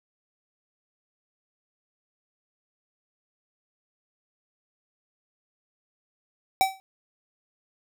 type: tone with exponential decay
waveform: square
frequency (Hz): 768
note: G5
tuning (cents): -36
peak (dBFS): -15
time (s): 6.61-6.8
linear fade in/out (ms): 0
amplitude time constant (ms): 40
effects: none